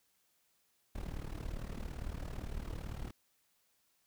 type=noise with amplitude modulation; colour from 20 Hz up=brown; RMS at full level=-38 dBFS; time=0.95-3.11 s; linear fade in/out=5 ms; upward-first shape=sine; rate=37.7 Hz; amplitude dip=80%; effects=white hiss -75 dBFS RMS until 4.06 s